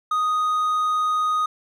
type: tone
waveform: triangle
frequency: 1244.5 Hz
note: D#6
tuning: in tune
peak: -17 dBFS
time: 0.11-1.46 s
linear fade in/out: 5 ms
effects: none